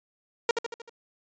sawtooth tone with echo, 466.2 Hz, A#4, in tune, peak -16 dBFS, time 0.49-0.51 s, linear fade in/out 2 ms, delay 77 ms, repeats 5, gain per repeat -5 dB, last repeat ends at 0.895 s, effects resampled to 16000 Hz

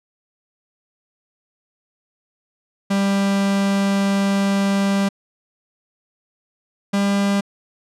45% pulse tone pair in turn, 197.6 / 199.67 Hz, G3 / G3, +14 / +32 cents, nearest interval unison, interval 18 cents, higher second, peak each -16 dBFS, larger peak neither, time 2.9-5.09 / 6.93-7.41 s, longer first, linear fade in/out 10 ms, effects low-pass 9000 Hz 12 dB/octave

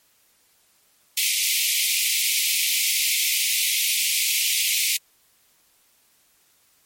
pink high-pass noise, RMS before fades -22 dBFS, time 1.17-4.97 s, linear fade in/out 5 ms, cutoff 2100 Hz, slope 96 dB/octave, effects white hiss -61 dBFS RMS until 6.85 s + MP3 64 kbps

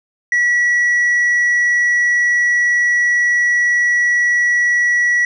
sine tone with tanh clipping, 1937 Hz, B6, 34 cents flat, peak -12 dBFS, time 0.32-5.25 s, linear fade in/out 2 ms, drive 2 dB, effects none

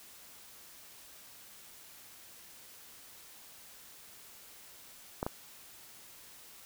clicks, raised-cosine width 1 ms, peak -18 / -19 dBFS, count 2, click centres 5.229 / 5.265 s, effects white hiss -54 dBFS RMS until 6.65 s

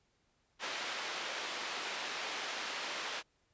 white band-pass noise, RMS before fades -40 dBFS, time 0.59-3.23 s, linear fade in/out 50 ms, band 400 to 3400 Hz, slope 12 dB/octave, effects pink hiss -75 dBFS RMS until 3.53 s + resampled to 16000 Hz

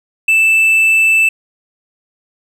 triangle tone, 2643 Hz, E7, 4 cents sharp, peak -6 dBFS, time 0.28-1.29 s, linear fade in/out 5 ms, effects none

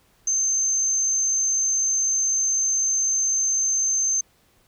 sine tone, 6272 Hz, G8, in tune, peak -19 dBFS, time 0.27-4.21 s, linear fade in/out 5 ms, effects pink hiss -61 dBFS RMS until 4.67 s

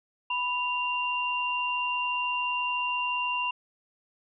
sine tone pair together, 987.8 / 2777 Hz, B5 / F7, 0 / -10 cents, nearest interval octave + tritone, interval 1790 cents, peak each -29 / -29 dBFS, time 0.3-3.51 s, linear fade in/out 5 ms, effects none

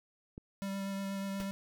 click, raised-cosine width 3 ms, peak -31 dBFS, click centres 0.379 s
square tone with vibrato, 196 Hz, G3, in tune, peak -36 dBFS, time 0.62-1.51 s, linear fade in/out 0 ms, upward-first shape sine, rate 8.3 Hz, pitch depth 12 cents each way
pink noise with exponential decay, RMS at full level -42 dBFS, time 1.4-1.51 s, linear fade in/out 0 ms, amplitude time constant 23 ms
effects none

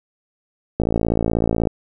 click train, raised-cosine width 2 ms, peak -5 dBFS, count 50, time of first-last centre 0.8-1.672 s, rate 56.2 Hz, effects none

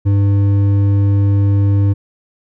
sine tone with hard clipping, 100 Hz, G2, 35 cents sharp, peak -11 dBFS, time 0.05-1.94 s, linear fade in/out 20 ms, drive 7 dB, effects none

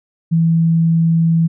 sine tone, 164.81 Hz, E3, in tune, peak -10 dBFS, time 0.31-1.48 s, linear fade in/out 20 ms, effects none

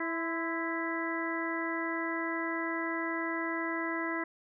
harmonic tone with a mistuned harmonic, 329.6 Hz, E4, in tune, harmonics 1 / 2 / 3 / 4 / 5 / 6, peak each -35 / -41 / -39 / -41 / -40 / -37 dBFS, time 0-4.24 s, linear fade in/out 5 ms, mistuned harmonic 3, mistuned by +43 cents, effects none

